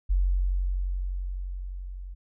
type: tone with level ramp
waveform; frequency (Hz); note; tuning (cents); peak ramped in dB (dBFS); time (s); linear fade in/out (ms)
sine; 45.84; F#1; -15; -19 to -36; 0.09-2.15; 20
effects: none